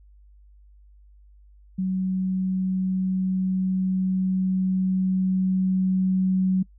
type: tone with level ramp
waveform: sine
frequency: 187.3 Hz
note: F#3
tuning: 21 cents sharp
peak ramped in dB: -22 to -18 dBFS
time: 1.78-6.63 s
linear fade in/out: 10 ms
effects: noise-tail reverb RT60 0.1 s tail -25 dB re dry + added 50 Hz sine -49 dBFS peak until 6.78 s